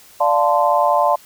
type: chord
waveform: sine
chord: D minor seventh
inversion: none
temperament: equal with one note detuned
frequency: 587.3 / 698.5 / 880 / 1035.7 Hz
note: D5 / F5 / A5 / C6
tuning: 0 / 0 / 0 / -18 cents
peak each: -18 dBFS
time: 0.2-1.16 s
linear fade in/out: 10 ms
effects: white hiss -46 dBFS RMS until 1.25 s